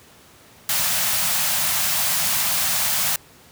white band-stop noise, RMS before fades -21 dBFS, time 0.69-3.16 s, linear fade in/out 2 ms, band 220 to 580 Hz, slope 48 dB/octave, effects pink hiss -49 dBFS RMS until 3.51 s + high-pass 80 Hz 12 dB/octave

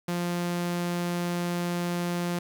sawtooth tone, 174.61 Hz, F3, in tune, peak -23 dBFS, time 0.08-2.39 s, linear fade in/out 5 ms, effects 9-bit

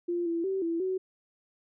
sine tone with pitch steps, 347.5 / 335.5 / 384.2 / 333.6 / 374.7 Hz, F4 / E4 / G4 / E4 / F#4, -9 / +31 / -35 / +21 / +22 cents, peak -27 dBFS, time 0.08-0.98 s, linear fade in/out 10 ms, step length 180 ms, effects none

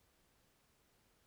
silence, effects pink hiss -74 dBFS RMS until 1.26 s

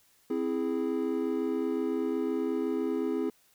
triangle chord, C augmented, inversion none, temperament equal, 261.6 / 329.6 / 415.3 Hz, C4 / E4 / G#4, 0 / 0 / 0 cents, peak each -30 dBFS, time 0.3-3.3 s, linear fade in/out 5 ms, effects white hiss -65 dBFS RMS until 3.54 s

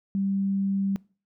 sine tone, 195.9 Hz, G3, 1 cent flat, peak -23 dBFS, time 0.15-0.96 s, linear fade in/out 0 ms, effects noise-tail reverb RT60 0.4 s tail -24 dB re dry

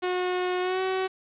sawtooth tone with pitch glide, 363.1 to 377 Hz, F#4 to F#4, -33 to +32 cents, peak -21 dBFS, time 0.02-1.08 s, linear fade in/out 20 ms, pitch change +65 cents, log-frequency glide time 0.61-0.81 s, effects resampled to 8000 Hz + 8-bit

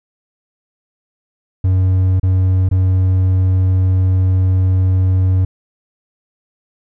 triangle tone with dropouts, 93.2 Hz, F#2, 13 cents sharp, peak -8 dBFS, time 1.64-5.45 s, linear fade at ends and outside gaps 5 ms, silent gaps 2.198-2.231 / 2.69-2.712 s, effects none

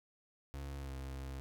35% pulse tone with pitch glide, 69.3 to 66.82 Hz, C#2 to C2, 0 to +37 cents, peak -40 dBFS, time 0.54-1.4 s, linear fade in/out 0 ms, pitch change -63 cents, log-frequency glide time 0.8-0.91 s, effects none

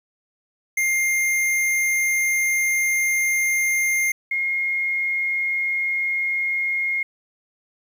square / sine tone pair in turn, 2112 / 2143 Hz, C7 / C7, +16 / +41 cents, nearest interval unison, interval 25 cents, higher second, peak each -19 / -20 dBFS, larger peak first, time 0.77-4.12 / 4.31-7.03 s, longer first, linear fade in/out 5 ms, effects 9-bit

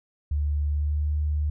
sine tone with pitch glide, 73.42 to 74.83 Hz, D2 to D2, 0 to +33 cents, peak -22 dBFS, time 0.31-1.5 s, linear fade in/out 5 ms, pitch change +33 cents, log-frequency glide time 0.7-1.05 s, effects none

